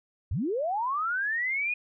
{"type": "linear sweep", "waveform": "sine", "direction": "up", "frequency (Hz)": [61, 2489], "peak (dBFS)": -26, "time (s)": [0.31, 1.74], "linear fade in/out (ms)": 5, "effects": []}